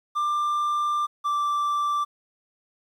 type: tone pair in turn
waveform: triangle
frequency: 1188 / 1171.6 Hz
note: D6 / D6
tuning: +20 / -5 cents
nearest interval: unison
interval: 25 cents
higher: first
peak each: -20 dBFS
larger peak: neither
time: 0.15-1.07 / 1.24-2.05 s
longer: first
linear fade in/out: 20 ms
effects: 10-bit